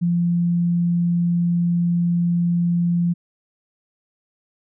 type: tone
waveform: sine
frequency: 172.7 Hz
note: F3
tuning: 19 cents flat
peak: -16 dBFS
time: 0.01-3.14 s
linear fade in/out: 20 ms
effects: none